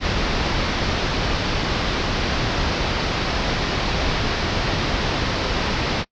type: low-pass noise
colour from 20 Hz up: pink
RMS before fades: -22 dBFS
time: 0-6.05 s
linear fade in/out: 50 ms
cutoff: 5400 Hz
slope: 48 dB/octave
effects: noise-tail reverb RT60 0.1 s tail -24 dB re dry